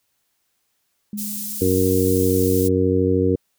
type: tone with exponential decay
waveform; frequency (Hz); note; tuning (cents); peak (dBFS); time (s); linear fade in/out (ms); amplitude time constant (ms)
sine; 207.7; G#3; 0; -25; 1.13-2.33; 2; 260
type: high-pass noise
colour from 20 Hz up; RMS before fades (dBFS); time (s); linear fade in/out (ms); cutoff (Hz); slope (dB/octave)
white; -29; 1.17-2.69; 20; 7000; 12
type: harmonic tone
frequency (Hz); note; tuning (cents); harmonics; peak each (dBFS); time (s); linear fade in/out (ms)
93.1; F#2; +11; 1 / 2 / 3 / 4 / 5; -22 / -25 / -21 / -22 / -20; 1.61-3.36; 10
effects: white hiss -70 dBFS RMS until 3.58 s